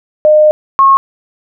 sine tone pair in turn, 610 / 1086.9 Hz, D#5 / C#6, -34 / -34 cents, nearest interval minor seventh, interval 1000 cents, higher second, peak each -3 dBFS, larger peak neither, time 0.25-0.51 / 0.79-0.97 s, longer first, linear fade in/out 0 ms, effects none

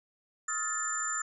sine tone cluster, 1270 / 1383 / 1756 / 7180 Hz, D#6 / F6 / A6 / A8, +35 / -17 / -4 / +34 cents, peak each -36 / -39 / -38 / -33 dBFS, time 0.48-1.22 s, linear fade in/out 5 ms, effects none

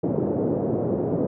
white band-pass noise, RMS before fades -24 dBFS, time 0.03-1.27 s, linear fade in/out 10 ms, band 110 to 510 Hz, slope 24 dB/octave, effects none

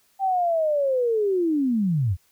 sine linear sweep, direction down, 788 to 78.8 Hz, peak -19 dBFS, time 0.19-2.17 s, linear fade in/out 50 ms, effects white hiss -63 dBFS RMS until 2.31 s

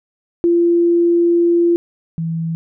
sine tone pair in turn, 342.9 / 164.09 Hz, F4 / E3, -32 / -8 cents, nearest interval octave + minor second, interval 1276 cents, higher first, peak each -10 / -18 dBFS, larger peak first, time 0.44-1.76 / 2.18-2.55 s, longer first, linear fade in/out 0 ms, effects none

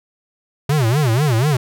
square tone with vibrato, 130.81 Hz, C3, in tune, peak -14 dBFS, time 0.69-1.57 s, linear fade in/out 5 ms, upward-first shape sine, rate 4.1 Hz, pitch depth 290 cents each way, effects none

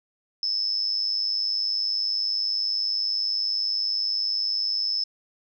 sine tone with amplitude modulation, 5240 Hz, E8, 11 cents flat, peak -19 dBFS, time 0.43-5.04 s, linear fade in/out 2 ms, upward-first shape sine, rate 100 Hz, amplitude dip 90%, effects none

